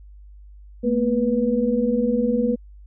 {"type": "tone cluster", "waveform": "sine", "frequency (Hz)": [221.8, 241.6, 488.5], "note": ["A3", "B3", "B4"], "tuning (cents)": [14, -38, -19], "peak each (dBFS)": -22, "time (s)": [0.83, 2.56], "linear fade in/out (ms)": 20, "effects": ["added 50 Hz sine -41 dBFS peak until 2.86 s"]}